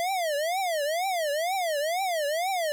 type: tone with vibrato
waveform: square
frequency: 667 Hz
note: E5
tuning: 20 cents sharp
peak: -26 dBFS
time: 0-2.72 s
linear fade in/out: 0 ms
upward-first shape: triangle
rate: 2.1 Hz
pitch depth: 300 cents each way
effects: none